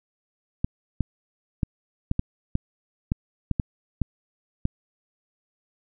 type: clicks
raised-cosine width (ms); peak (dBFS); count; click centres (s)
5; -10; 11; 0.645 / 1.007 / 1.632 / 2.114 / 2.194 / 2.554 / 3.119 / 3.513 / 3.598 / 4.017 / 4.654
effects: none